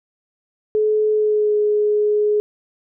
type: tone with pitch glide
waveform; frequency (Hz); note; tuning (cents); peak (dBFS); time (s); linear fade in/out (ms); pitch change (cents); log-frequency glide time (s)
sine; 428.2 to 419.6; A4 to G#4; -47 to +18; -14; 0.75-2.4; 0; -35; 1.12-1.56
effects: none